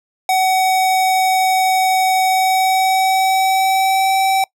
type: tone with pitch glide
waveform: square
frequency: 752 to 769.6 Hz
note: F#5 to G5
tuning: +28 to -32 cents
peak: -13 dBFS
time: 0.29-4.44 s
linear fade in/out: 2 ms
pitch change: +40 cents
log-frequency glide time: 2.24-4.14 s
effects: noise-tail reverb RT60 0.1 s tail -24 dB re dry